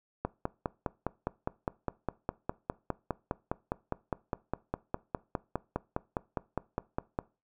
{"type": "click train", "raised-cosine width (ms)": 1, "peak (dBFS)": -16, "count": 35, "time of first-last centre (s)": [0.25, 7.189], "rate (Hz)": 4.9, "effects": ["noise-tail reverb RT60 0.3 s tail -21 dB re dry"]}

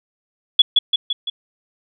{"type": "tone with echo", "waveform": "sine", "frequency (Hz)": 3389, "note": "G#7", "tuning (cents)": 34, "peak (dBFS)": -5, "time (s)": [0.59, 0.62], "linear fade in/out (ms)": 5, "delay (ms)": 170, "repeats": 4, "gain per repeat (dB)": -4, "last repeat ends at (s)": 1.3, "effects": []}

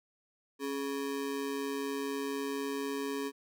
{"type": "ring-modulated tone", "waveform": "square", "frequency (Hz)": 348, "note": "F4", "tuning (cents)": -6, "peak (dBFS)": -31, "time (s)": [0.59, 3.32], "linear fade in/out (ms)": 50, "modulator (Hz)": 72.1, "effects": []}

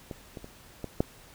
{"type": "clicks", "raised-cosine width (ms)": 2, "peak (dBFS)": [-23, -26, -29, -21, -10], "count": 5, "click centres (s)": [0.112, 0.372, 0.444, 0.843, 1.005], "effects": ["pink hiss -53 dBFS RMS until 1.34 s"]}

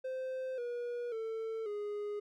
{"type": "tone with pitch steps", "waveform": "triangle", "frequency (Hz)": [519, 481.5, 446.6, 414.3], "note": ["C5", "B4", "A4", "G#4"], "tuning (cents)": [-14, -44, 26, -4], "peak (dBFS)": -34, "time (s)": [0.04, 2.2], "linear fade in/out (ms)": 10, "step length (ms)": 540, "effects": []}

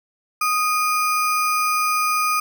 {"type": "tone with sample-and-hold", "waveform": "sine", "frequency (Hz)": 1244.5, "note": "D#6", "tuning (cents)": 0, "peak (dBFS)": -17, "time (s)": [0.41, 2.4], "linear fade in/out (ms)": 5, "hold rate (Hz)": 3675, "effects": []}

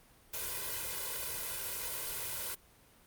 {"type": "noise with comb filter", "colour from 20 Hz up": "white", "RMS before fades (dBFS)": -38, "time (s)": [0.33, 2.55], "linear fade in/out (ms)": 10, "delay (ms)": 2, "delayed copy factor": 1, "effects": ["pink hiss -62 dBFS RMS until 3.06 s", "Opus 32 kbps"]}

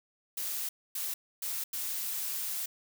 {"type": "noise bursts at uneven times", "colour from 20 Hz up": "blue", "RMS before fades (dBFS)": -35, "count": 4, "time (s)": [[0.37, 0.69], [0.95, 1.14], [1.42, 1.64], [1.73, 2.66]], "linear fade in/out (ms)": 5, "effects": []}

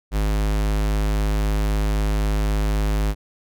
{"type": "tone", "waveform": "square", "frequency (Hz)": 51.91, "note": "G#1", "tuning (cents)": 0, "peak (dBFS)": -19, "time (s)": [0.11, 3.15], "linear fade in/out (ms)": 50, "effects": []}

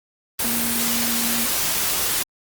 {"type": "tone in noise", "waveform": "sine", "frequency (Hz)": 234.4, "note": "A#3", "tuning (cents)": 10, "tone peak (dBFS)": -27, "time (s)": [0.44, 1.46], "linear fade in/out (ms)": 5, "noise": "white", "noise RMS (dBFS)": -22, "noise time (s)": [0.39, 2.23], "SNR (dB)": -8, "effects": ["Opus 24 kbps"]}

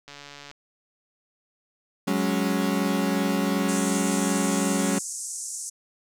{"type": "click train", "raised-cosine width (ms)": 0.2, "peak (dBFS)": -25, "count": 63, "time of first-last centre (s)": [0.08, 0.514], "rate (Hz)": 143}
{"type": "chord", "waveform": "35% pulse", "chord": "F# suspended second", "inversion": "none", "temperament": "equal", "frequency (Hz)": [185, 207.7, 277.2], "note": ["F#3", "G#3", "C#4"], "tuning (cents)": [0, 0, 0], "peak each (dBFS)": -25, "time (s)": [2.07, 4.99], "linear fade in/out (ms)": 10}
{"type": "band-pass noise", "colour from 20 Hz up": "pink", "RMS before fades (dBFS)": -34, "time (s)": [3.68, 5.7], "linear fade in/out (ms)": 10, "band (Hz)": [6100, 9600], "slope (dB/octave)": 48}
{"effects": []}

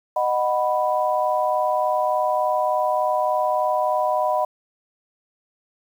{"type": "chord", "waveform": "sine", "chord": "B major", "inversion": "first", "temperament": "just", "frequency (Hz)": [617.4, 740.8, 987.8], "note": ["D#5", "F#5", "B5"], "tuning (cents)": [-14, 2, 0], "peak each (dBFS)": [-22, -23, -23], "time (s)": [0.16, 4.45], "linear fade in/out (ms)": 5, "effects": ["8-bit"]}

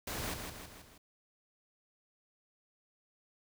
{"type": "noise with echo", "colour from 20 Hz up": "pink", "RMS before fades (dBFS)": -39, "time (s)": [0.07, 0.34], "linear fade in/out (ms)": 5, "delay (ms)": 160, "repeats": 4, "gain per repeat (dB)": -5, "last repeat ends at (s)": 0.98, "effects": []}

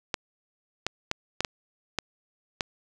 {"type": "clicks", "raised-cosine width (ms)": 0.2, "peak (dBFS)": -9, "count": 7, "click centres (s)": [0.142, 0.866, 1.114, 1.406, 1.448, 1.987, 2.608], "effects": []}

